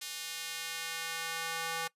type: tone with high-pass filter sweep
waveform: square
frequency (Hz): 164.81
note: E3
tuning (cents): 0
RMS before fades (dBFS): -38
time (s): 0.01-1.88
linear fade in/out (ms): 10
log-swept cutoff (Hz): 3500 to 960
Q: 0.84
effects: noise-tail reverb RT60 0.1 s tail -21 dB re dry + resampled to 32000 Hz